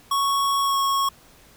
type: tone with pitch glide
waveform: square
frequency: 1108.7 to 1099.1 Hz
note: C#6 to C#6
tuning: 0 to -15 cents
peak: -20 dBFS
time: 0.11-1.09 s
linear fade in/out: 5 ms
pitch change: -15 cents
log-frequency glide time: 0.63-0.77 s
effects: pink hiss -52 dBFS RMS until 1.56 s